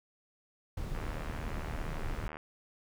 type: noise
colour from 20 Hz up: brown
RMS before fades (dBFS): -37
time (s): 0.77-2.28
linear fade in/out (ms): 5
type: click train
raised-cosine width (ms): 0.5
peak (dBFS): -28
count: 111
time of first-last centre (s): 0.95-2.369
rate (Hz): 77.5
effects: none